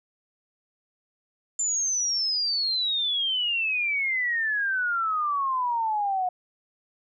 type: exponential sweep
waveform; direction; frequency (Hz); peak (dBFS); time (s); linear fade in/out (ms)
sine; down; 7220 to 720; -23; 1.59-6.29; 5
effects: none